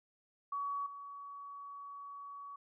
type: tone with level steps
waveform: sine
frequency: 1130 Hz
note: C#6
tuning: 33 cents sharp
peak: -35 / -45 dBFS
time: 0.52-2.56 s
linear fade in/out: 5 ms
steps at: 0.86 s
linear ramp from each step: 5 ms
effects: none